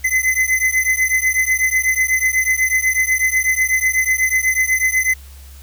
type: beating tone pair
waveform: square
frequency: 2034 / 2042.1 Hz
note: C7 / C7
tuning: -50 / -43 cents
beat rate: 8.1 Hz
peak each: -18 dBFS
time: 0.04-5.14 s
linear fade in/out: 10 ms
effects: added 68 Hz sine -36 dBFS peak until 5.62 s + white hiss -46 dBFS RMS until 5.62 s